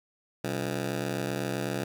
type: ring-modulated tone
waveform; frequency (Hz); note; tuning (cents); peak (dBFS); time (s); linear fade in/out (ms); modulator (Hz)
15% pulse; 158.7; D#3; +35; -20; 0.44-1.84; 5; 33.9
effects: none